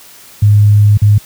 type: tone with dropouts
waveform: sine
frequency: 103.83 Hz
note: G#2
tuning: in tune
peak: -3 dBFS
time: 0.42-1.18 s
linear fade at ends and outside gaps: 5 ms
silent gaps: 0.973-1.018 s
effects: white hiss -38 dBFS RMS until 1.25 s + high-pass 60 Hz 12 dB/octave